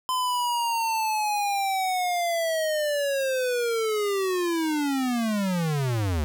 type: linear sweep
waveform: square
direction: down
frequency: 1025 to 71 Hz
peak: -24 dBFS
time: 0.09-6.24 s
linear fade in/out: 0 ms
effects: 9-bit